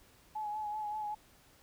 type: tone with vibrato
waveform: sine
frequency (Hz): 847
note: G#5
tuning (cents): +34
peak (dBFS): -35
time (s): 0.35-1.15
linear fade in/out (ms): 10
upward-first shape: sine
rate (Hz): 5.2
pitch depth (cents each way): 33
effects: pink hiss -63 dBFS RMS until 1.62 s